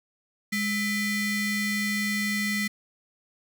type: ring-modulated tone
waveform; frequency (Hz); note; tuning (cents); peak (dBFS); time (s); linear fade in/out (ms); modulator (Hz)
45% pulse; 1100; C#6; -14; -22; 0.52-2.68; 10; 894
effects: none